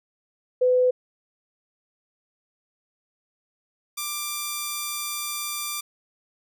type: tone pair in turn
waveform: sine / 5% pulse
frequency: 503 / 1182.3 Hz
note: B4 / D6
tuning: +32 / +11 cents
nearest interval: octave + minor third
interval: 1479 cents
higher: second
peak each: -16 dBFS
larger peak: neither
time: 0.61-0.91 / 3.97-5.81 s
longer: second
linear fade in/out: 10 ms
effects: none